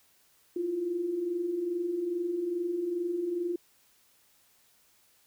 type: tone pair together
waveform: sine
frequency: 327.6 / 350 Hz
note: E4 / F4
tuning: -11 / +4 cents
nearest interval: minor second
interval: 115 cents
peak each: -38 / -29 dBFS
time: 0.56-3.56 s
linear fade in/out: 5 ms
effects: white hiss -65 dBFS RMS until 5.26 s